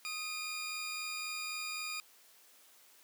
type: tone pair together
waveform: 20% pulse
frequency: 1251.9 / 2420 Hz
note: D#6 / D#7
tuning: +10 / -49 cents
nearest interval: major seventh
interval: 1141 cents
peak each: -39 / -34 dBFS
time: 0.05-2 s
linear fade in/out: 0 ms
effects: white hiss -62 dBFS RMS until 3.03 s + high-pass 300 Hz 12 dB/octave